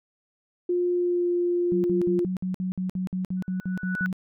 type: tone with pitch glide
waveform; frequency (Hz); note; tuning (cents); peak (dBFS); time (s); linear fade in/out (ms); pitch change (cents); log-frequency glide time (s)
sine; 354.5 to 350.8; F4 to F4; +26 to +8; -21; 0.69-2.25; 5; -18; 0.93-1.28
type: tone bursts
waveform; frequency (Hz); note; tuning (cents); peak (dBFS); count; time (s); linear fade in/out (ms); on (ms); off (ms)
sine; 185; F#3; 0; -25; 14; 1.72-4.128; 0; 120; 56
type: tone with exponential growth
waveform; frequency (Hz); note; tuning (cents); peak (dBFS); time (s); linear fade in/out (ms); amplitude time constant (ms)
sine; 1480; F#6; 0; -23; 3.37-4.06; 0; 150
effects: none